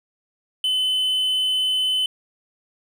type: tone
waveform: triangle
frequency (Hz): 3032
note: F#7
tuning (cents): +42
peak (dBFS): -17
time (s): 0.64-2.06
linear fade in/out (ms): 2
effects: none